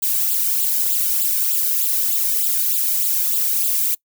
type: noise with flanger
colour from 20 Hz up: violet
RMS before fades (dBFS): -19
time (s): 0.02-3.95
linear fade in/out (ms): 10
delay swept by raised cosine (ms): 0.25 to 1.35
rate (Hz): 3.3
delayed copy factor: +1
effects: noise-tail reverb RT60 0.1 s tail -24 dB re dry